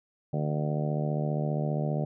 harmonic tone, 75 Hz, D2, 37 cents sharp, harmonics 2 / 3 / 4 / 5 / 6 / 7 / 8 / 9 / 10, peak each -28 / -35 / -42 / -39 / -39 / -43 / -36 / -43 / -42 dBFS, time 0.33-2.05 s, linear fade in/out 5 ms, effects none

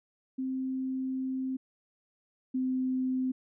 sine tone pair in turn, 261.6 / 258.1 Hz, C4 / C4, 0 / -23 cents, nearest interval unison, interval 23 cents, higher first, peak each -30 / -27 dBFS, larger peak second, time 0.38-1.57 / 2.54-3.32 s, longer first, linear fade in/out 10 ms, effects none

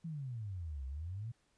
sine exponential two-way sweep, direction down then up, 171.2 to 64.1 to 121.4 Hz, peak -39 dBFS, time 0.04-1.32 s, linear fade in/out 10 ms, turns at 0.86 s, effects pink hiss -75 dBFS RMS until 1.57 s + resampled to 22050 Hz

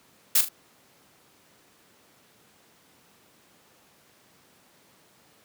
blue noise with echo, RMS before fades -19 dBFS, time 0.35-0.41 s, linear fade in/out 5 ms, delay 39 ms, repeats 2, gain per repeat -9 dB, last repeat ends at 0.488 s, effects pink hiss -59 dBFS RMS until 5.44 s + high-pass 150 Hz 12 dB/octave

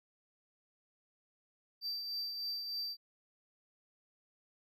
triangle tone with tremolo, 4669 Hz, D8, 11 cents flat, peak -34 dBFS, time 1.81-2.97 s, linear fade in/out 50 ms, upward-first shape triangle, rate 3.3 Hz, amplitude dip 45%, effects none

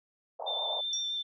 pink band-pass noise, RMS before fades -38 dBFS, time 0.39-0.81 s, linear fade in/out 10 ms, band 570 to 880 Hz, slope 48 dB/octave
sine tone with vibrato, 3563 Hz, A7, 21 cents sharp, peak -31 dBFS, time 0.46-1.23 s, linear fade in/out 20 ms, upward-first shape square, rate 7.8 Hz, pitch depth 11 cents each way
sine tone with exponential decay, 5640 Hz, F8, 16 cents sharp, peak -30 dBFS, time 0.93-1.22 s, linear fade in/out 2 ms, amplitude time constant 63 ms
effects none

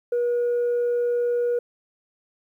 sine tone, 481.3 Hz, B4, 45 cents flat, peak -18 dBFS, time 0.12-1.59 s, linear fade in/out 5 ms, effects tanh soft clip ceiling -18 dBFS + 10-bit

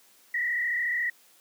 sine tone with frequency modulation, 1927 Hz, B6, 43 cents flat, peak -25 dBFS, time 0.34-1.1 s, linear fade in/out 5 ms, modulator 34 Hz, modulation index 2, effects white hiss -59 dBFS RMS until 1.4 s + high-pass 200 Hz 12 dB/octave

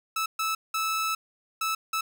sawtooth tone bursts at uneven times, 1309 Hz, E6, 13 cents flat, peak -22 dBFS, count 5, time 0.16-0.26 / 0.39-0.55 / 0.74-1.15 / 1.61-1.75 / 1.93-2.01 s, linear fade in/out 5 ms, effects none

